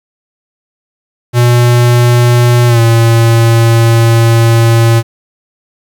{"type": "tone with pitch glide", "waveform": "square", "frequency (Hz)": [121, 115.2], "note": ["B2", "A#2"], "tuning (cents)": [-35, -20], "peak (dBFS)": -5, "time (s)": [1.33, 5.03], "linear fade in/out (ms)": 50, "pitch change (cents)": -85, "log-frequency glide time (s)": [2.67, 2.8], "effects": ["7-bit"]}